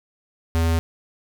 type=tone; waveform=square; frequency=82.41 Hz; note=E2; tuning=in tune; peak=-18 dBFS; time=0.55-0.79 s; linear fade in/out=0 ms; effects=none